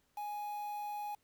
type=tone with quantisation; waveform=triangle; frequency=830.6 Hz; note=G#5; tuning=in tune; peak=-36 dBFS; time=0.17-1.15 s; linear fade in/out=5 ms; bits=9; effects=pink hiss -75 dBFS RMS until 1.23 s